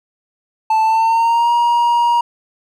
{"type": "tone with pitch glide", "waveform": "triangle", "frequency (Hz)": [880, 948.6], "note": ["A5", "A#5"], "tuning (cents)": [0, 30], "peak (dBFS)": -9, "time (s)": [0.7, 2.21], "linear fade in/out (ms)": 5, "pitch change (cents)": 130, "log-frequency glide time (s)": [0.82, 1.52], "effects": []}